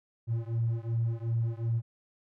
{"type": "beating tone pair", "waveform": "triangle", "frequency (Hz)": [114.1, 116.8], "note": ["A#2", "A#2"], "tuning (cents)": [-37, 4], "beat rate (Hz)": 2.7, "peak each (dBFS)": [-27, -28], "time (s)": [0.27, 1.82], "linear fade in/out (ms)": 50, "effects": ["tanh soft clip ceiling -22 dBFS"]}